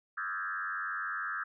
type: tone with frequency modulation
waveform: sine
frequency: 1472 Hz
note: F#6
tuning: 9 cents flat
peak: -33 dBFS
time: 0.17-1.44 s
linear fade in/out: 10 ms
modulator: 93.8 Hz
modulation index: 2.7
effects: none